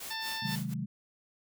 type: noise with tremolo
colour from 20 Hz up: white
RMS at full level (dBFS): -41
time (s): 0-0.74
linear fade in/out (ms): 5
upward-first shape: sine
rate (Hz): 4.1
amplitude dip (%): 90
type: harmonic tone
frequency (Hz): 890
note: A5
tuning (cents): +20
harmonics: 1 / 2 / 3 / 4 / 5 / 6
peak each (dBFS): -41 / -39 / -46 / -41 / -43 / -43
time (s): 0.1-0.56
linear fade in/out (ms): 10
type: chord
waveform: sine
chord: Ab dominant seventh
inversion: first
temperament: equal with one note detuned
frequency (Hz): 130.81 / 155.56 / 185 / 211.2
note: C3 / Eb3 / Gb3 / Ab3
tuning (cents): 0 / 0 / 0 / +29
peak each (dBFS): -38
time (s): 0.42-0.86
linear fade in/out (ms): 10
effects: none